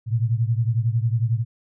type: beating tone pair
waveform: sine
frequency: 112.1 / 123.1 Hz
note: A2 / B2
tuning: +33 / -5 cents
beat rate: 11 Hz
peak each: -20 / -23 dBFS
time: 0.06-1.45 s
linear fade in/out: 50 ms
effects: none